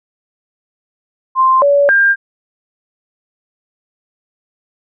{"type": "tone with pitch steps", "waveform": "sine", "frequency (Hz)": [1047, 569, 1599], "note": ["C6", "C#5", "G6"], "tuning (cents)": [1, 45, 34], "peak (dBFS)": -7, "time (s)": [1.35, 2.16], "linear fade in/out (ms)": 50, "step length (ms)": 270, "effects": []}